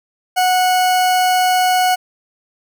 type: tone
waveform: 40% pulse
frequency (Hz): 735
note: F#5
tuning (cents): -12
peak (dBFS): -11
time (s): 0.36-1.96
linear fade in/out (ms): 20
effects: none